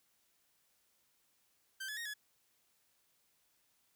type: tone with pitch steps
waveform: sawtooth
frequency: 1558 / 1708 / 1862 / 1696 Hz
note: G6 / G#6 / A#6 / G#6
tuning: -11 / +48 / -2 / +36 cents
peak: -37 dBFS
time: 1.8-2.14 s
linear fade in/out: 10 ms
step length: 85 ms
effects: white hiss -75 dBFS RMS until 3.95 s